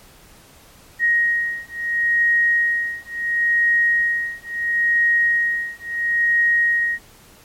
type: beating tone pair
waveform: sine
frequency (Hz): 1879 / 1879.73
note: A#6 / A#6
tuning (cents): +13 / +14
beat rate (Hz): 0.73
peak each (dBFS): -19 / -19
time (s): 0.99-6.99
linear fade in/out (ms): 50
effects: pink hiss -48 dBFS RMS until 7.44 s + MP3 64 kbps